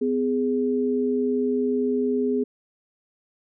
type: tone pair together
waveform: sine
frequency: 253.1 / 415.3 Hz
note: B3 / G#4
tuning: +43 / 0 cents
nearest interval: major sixth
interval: 857 cents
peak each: -23 dBFS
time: 0.01-2.44 s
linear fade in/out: 10 ms
effects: none